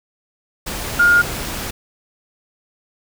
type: tone in noise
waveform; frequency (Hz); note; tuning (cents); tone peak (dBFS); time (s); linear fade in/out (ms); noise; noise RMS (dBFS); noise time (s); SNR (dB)
sine; 1419; F6; +27; -9; 0.99-1.22; 10; pink; -26; 0.66-1.71; +14
effects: none